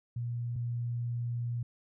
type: tone pair in turn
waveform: sine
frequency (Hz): 119.4 / 119.4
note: A#2 / A#2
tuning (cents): +42 / +42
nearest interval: unison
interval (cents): 0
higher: neither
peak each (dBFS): -32 / -31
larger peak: second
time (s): 0.16-0.56 / 0.56-1.63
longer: second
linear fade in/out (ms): 5
effects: none